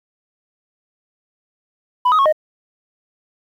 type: tone with pitch steps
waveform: sine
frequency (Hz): 993 / 1257 / 1096 / 618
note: B5 / D#6 / C#6 / D#5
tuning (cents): +9 / +17 / -20 / -12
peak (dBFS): -8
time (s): 2.05-2.326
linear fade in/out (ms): 10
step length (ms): 69
effects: tanh soft clip ceiling -10 dBFS + 8-bit